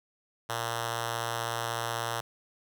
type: tone with notch filter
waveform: 5% pulse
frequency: 116.3 Hz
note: A#2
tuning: 4 cents flat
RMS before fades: -33 dBFS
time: 0.49-2.21 s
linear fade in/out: 10 ms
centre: 260 Hz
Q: 0.55
effects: none